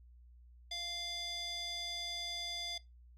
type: tone with band-pass filter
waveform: square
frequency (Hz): 695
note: F5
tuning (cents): -9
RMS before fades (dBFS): -41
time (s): 0.71-2.78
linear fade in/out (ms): 5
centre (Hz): 4100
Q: 5.5
effects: noise-tail reverb RT60 0.2 s tail -19 dB re dry + added 60 Hz sine -56 dBFS peak until 3.17 s